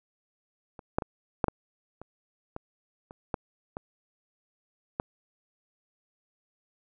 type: clicks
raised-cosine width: 1 ms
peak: -29 / -10 / -19 / -9 / -12 / -28 / -22 / -30 / -14 / -21 / -14 dBFS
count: 11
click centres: 0.792 / 0.985 / 1.022 / 1.442 / 1.483 / 2.016 / 2.564 / 3.109 / 3.342 / 3.769 / 4.999 s
effects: none